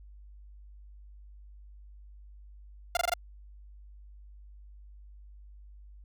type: tone bursts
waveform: sawtooth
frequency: 698.5 Hz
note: F5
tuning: in tune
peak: -21 dBFS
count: 5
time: 2.95-3.138 s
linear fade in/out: 2 ms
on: 20 ms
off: 22 ms
effects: added 50 Hz sine -48 dBFS peak until 6.04 s